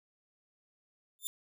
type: tone with exponential growth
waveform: 5% pulse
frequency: 3570 Hz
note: A7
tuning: 24 cents sharp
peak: -22 dBFS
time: 1.19-1.27 s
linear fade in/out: 0 ms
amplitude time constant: 17 ms
effects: none